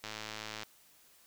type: click train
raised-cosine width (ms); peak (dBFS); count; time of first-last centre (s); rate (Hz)
0.2; -23; 65; 0.04-0.633; 108
effects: white hiss -63 dBFS RMS until 1.26 s